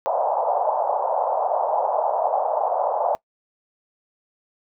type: band-pass noise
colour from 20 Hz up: white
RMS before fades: -22 dBFS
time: 0.06-3.15 s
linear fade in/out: 0 ms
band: 560 to 890 Hz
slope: 48 dB/octave
effects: noise-tail reverb RT60 0.1 s tail -22 dB re dry